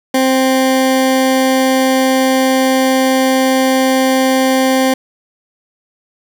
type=tone; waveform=20% pulse; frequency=262.3 Hz; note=C4; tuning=4 cents sharp; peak=-5 dBFS; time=0.14-4.94 s; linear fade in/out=5 ms; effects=none